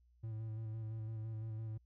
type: tone with vibrato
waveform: triangle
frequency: 110.5 Hz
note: A2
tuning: 8 cents sharp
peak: -38 dBFS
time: 0.23-1.78 s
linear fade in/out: 10 ms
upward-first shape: square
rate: 5.9 Hz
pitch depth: 23 cents each way
effects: added 60 Hz sine -66 dBFS peak until 1.85 s